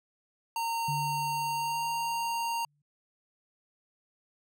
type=tone with pitch glide; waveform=square; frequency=920 to 927.5 Hz; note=A#5 to A#5; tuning=-23 to -9 cents; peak=-30 dBFS; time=0.56-2.65 s; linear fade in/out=2 ms; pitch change=+14 cents; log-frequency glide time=1.31-1.84 s
type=tone with exponential decay; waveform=sine; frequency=145.9 Hz; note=D3; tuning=11 cents flat; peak=-31 dBFS; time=0.88-2.82 s; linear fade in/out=5 ms; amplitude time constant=420 ms
effects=none